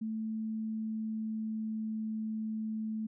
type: tone with pitch glide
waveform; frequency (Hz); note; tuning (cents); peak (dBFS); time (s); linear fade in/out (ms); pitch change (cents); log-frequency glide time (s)
sine; 220 to 218.5; A3 to A3; 0 to -12; -33; 0.01-3.07; 10; -12; 0.13-2.12
effects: none